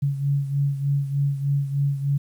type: beating tone pair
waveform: sine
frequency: 140 / 143.3 Hz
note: C#3 / D3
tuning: +18 / -42 cents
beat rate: 3.3 Hz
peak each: -21 / -27 dBFS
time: 0.02-2.18 s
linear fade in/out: 10 ms
effects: 9-bit